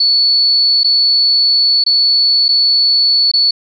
sine tone with dropouts, 4435 Hz, C#8, in tune, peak -8 dBFS, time 0-3.51 s, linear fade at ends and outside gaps 5 ms, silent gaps 0.834-0.843 / 1.84-1.863 / 2.483-2.488 / 3.316-3.336 s, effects none

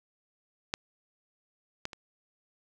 clicks, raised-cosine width 0.2 ms, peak -12 / -16 / -25 dBFS, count 3, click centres 0.739 / 1.854 / 1.932 s, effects none

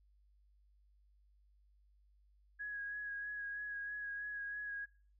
sine tone with vibrato, 1661.2 Hz, G#6, in tune, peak -40 dBFS, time 2.59-4.86 s, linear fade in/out 20 ms, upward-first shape sine, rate 3.1 Hz, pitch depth 20 cents each way, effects noise-tail reverb RT60 0.5 s tail -25 dB re dry + added 50 Hz sine -66 dBFS peak until 5.19 s

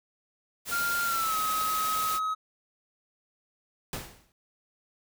white noise, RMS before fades -34 dBFS, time 0.65-2.2 s, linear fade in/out 50 ms
triangle tone with pitch glide, 1396 to 1272.8 Hz, F6 to D#6, -1 to +39 cents, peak -25 dBFS, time 0.71-2.35 s, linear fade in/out 20 ms, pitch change -160 cents, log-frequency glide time 1.04-1.37 s
pink noise with exponential decay, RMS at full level -32 dBFS, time 3.93-4.32 s, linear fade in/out 1 ms, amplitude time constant 84 ms
effects none

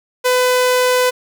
sawtooth tone, 502 Hz, B4, 28 cents sharp, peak -8 dBFS, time 0.24-1.11 s, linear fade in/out 20 ms, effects none

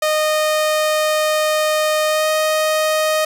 sawtooth tone with pitch glide, 616 to 622.1 Hz, D#5 to D#5, -17 to 0 cents, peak -11 dBFS, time 0.02-3.25 s, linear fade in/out 5 ms, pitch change +17 cents, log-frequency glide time 2.07-2.28 s, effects none

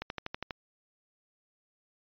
click train, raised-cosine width 0.3 ms, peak -19 dBFS, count 7, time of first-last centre 0.02-0.508 s, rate 12.3 Hz, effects resampled to 11025 Hz

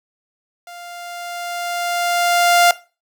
sawtooth tone with level ramp, 698.5 Hz, F5, in tune, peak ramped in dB -31 to -5 dBFS, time 0.67-2.71 s, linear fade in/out 2 ms, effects noise-tail reverb RT60 0.3 s tail -17 dB re dry

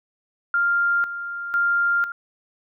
sine tone with tremolo, 1396.9 Hz, F6, in tune, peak -17 dBFS, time 0.54-2.12 s, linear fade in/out 2 ms, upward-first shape square, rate 1 Hz, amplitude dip 70%, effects none

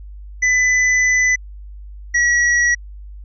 square tone pair in turn, 2000 / 1923.7 Hz, B6 / B6, +21 / -46 cents, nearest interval minor second, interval 67 cents, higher first, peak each -13 dBFS, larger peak neither, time 0.42-1.36 / 2.14-2.75 s, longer first, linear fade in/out 10 ms, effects added 50 Hz sine -32 dBFS peak until 3.24 s + resampled to 16000 Hz

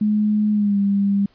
sine tone with pitch glide, 211.1 to 199.6 Hz, G#3 to G3, +29 to +32 cents, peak -15 dBFS, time 0.01-1.26 s, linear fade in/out 5 ms, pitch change -97 cents, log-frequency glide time 0.52-0.78 s, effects pink hiss -58 dBFS RMS until 1.34 s + resampled to 11025 Hz

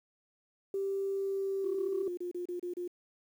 sine tone with pitch glide, 392 to 389.5 Hz, G4 to G4, 0 to -11 cents, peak -30 dBFS, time 0.74-2.08 s, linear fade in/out 2 ms, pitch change -11 cents, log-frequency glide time 1.16-1.51 s
sine tone bursts, 354.4 Hz, F4, 25 cents sharp, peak -34 dBFS, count 9, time 1.64-2.878 s, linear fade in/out 5 ms, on 110 ms, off 31 ms
effects tanh soft clip ceiling -24 dBFS + 10-bit

